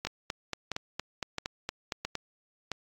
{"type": "two click trains", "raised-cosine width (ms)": 0.2, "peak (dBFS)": [-15, -15], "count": [10, 5], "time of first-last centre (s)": [[0.07, 2.153], [0.05, 2.717]], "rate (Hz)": [4.32, 1.5], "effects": ["AAC 64 kbps"]}